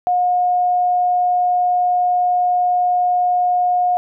sine tone, 719 Hz, F#5, 50 cents flat, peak -13 dBFS, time 0.07-3.97 s, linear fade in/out 0 ms, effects none

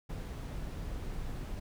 brown noise, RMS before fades -39 dBFS, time 0.09-1.6 s, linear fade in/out 10 ms, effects none

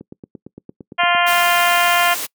click train, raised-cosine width 3 ms, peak -18 dBFS, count 11, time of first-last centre 0.01-1.149 s, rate 8.78 Hz
harmonic tone, 349.2 Hz, F4, in tune, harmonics 2 / 3 / 4 / 5 / 6 / 7 / 8 / 9, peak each -18 / -20 / -21 / -22 / -23 / -23 / -24 / -25 dBFS, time 0.98-2.15 s, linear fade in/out 20 ms
white noise, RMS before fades -25 dBFS, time 1.26-2.27 s, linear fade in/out 20 ms
effects noise-tail reverb RT60 0.1 s tail -24 dB re dry + high-pass 200 Hz 12 dB/octave

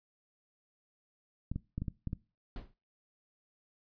clicks, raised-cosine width 5 ms, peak -23 dBFS, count 7, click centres 1.516 / 1.56 / 1.78 / 1.82 / 1.882 / 2.073 / 2.131 s
brown noise with exponential decay, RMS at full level -35 dBFS, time 2.56-2.74 s, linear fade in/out 2 ms, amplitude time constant 39 ms
effects noise-tail reverb RT60 0.3 s tail -21 dB re dry + resampled to 11025 Hz

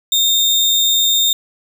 sine tone with sample-and-hold, 3654 Hz, A#7, 35 cents flat, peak -11 dBFS, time 0.12-1.33 s, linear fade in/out 2 ms, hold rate 11025 Hz, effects none

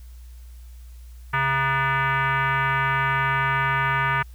sine tone with frequency modulation, 135.7 Hz, C#3, 36 cents flat, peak -19 dBFS, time 1.33-4.23 s, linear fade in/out 10 ms, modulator 541 Hz, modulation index 3.6, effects added 60 Hz sine -39 dBFS peak until 4.34 s + white hiss -58 dBFS RMS until 4.34 s

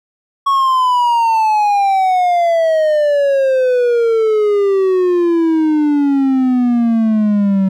triangle exponential sweep, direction down, 1112 to 189.8 Hz, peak -8 dBFS, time 0.46-7.69 s, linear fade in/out 10 ms, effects none

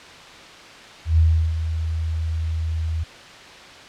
sine tone with ADSR envelope, 80.7 Hz, E2, 36 cents flat, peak -11 dBFS, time 1.05-3.04 s, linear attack 130 ms, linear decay 350 ms, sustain -10 dB, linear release 11 ms, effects white hiss -41 dBFS RMS until 3.88 s + low-pass 4000 Hz 12 dB/octave

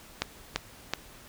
clicks, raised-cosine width 0.2 ms, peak -9 dBFS, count 3, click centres 0.22 / 0.56 / 0.936 s, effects pink hiss -51 dBFS RMS until 1.28 s

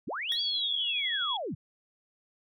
sine linear two-way sweep, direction up then down, 94.4 to 4700 to 94.4 Hz, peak -32 dBFS, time 0.07-1.55 s, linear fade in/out 10 ms, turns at 0.41 s
sine tone with tremolo, 3345 Hz, G#7, 12 cents sharp, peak -28 dBFS, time 0.29-1.37 s, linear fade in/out 5 ms, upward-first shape sine, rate 12 Hz, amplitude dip 25%
25% pulse tone with exponential decay, 1864.7 Hz, A#6, in tune, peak -29 dBFS, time 0.32-0.43 s, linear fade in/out 0 ms, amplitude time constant 22 ms
effects none

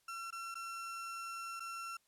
35% pulse tone with dropouts, 1355 Hz, E6, 47 cents sharp, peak -40 dBFS, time 0.08-1.97 s, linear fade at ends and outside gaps 5 ms, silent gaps 0.306-0.325 / 0.544-0.553 / 1.597-1.603 s, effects white hiss -75 dBFS RMS until 2.07 s + low-pass 12000 Hz 12 dB/octave

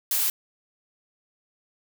blue noise, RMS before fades -24 dBFS, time 0.11-0.3 s, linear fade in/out 2 ms, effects none

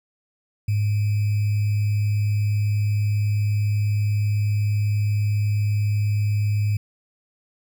sine tone with sample-and-hold, 104.1 Hz, G#2, 5 cents sharp, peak -18 dBFS, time 0.68-6.77 s, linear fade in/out 5 ms, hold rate 2450 Hz, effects none

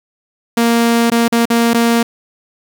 sawtooth tone with dropouts, 233.1 Hz, A#3, in tune, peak -6 dBFS, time 0.57-2.03 s, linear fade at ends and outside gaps 5 ms, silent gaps 1.101-1.117 / 1.281-1.323 / 1.455-1.501 / 1.735-1.743 s, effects 7-bit

